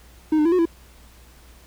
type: tone with pitch steps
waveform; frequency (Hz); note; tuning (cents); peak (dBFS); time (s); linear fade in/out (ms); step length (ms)
triangle; 311 / 302.3 / 335.6 / 365.2 / 333.6; D#4 / D#4 / E4 / F#4 / E4; -1 / -50 / +31 / -23 / +21; -13; 0.32-0.655; 5; 67
effects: added 60 Hz sine -48 dBFS peak until 1.66 s + pink hiss -52 dBFS RMS until 1.66 s